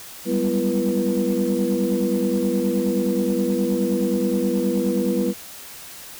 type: tone cluster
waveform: sine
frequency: 192.6 / 202.1 / 247.6 / 337.1 / 486.2 Hz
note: G3 / G#3 / B3 / E4 / B4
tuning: -30 / -47 / +5 / +39 / -27 cents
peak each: -24 dBFS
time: 0.25-5.34 s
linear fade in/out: 50 ms
effects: tanh soft clip ceiling -11 dBFS + white hiss -39 dBFS RMS until 6.19 s